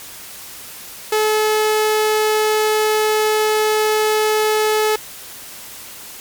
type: tone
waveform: sawtooth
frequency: 430 Hz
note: A4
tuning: 40 cents flat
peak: -10 dBFS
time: 1.12-4.96 s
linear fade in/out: 5 ms
effects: white hiss -35 dBFS RMS until 6.2 s + MP3 96 kbps